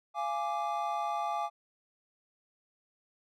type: chord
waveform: triangle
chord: D diminished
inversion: first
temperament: equal with one note detuned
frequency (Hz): 689.2 / 830.6 / 1174.7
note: F5 / Ab5 / D6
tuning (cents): -23 / 0 / 0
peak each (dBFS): -34 / -32 / -34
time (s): 0.14-1.5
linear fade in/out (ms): 50
effects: none